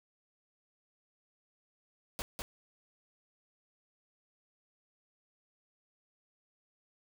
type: noise with echo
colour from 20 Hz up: pink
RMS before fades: -38 dBFS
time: 2.19-2.22 s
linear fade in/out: 0 ms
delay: 200 ms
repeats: 1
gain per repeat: -2 dB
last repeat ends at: 2.42 s
effects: none